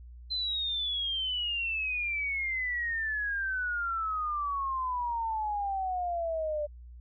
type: exponential sweep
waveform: sine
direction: down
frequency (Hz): 4098 to 587.3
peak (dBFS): -29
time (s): 0.3-6.67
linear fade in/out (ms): 20
effects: added 60 Hz sine -45 dBFS peak until 7 s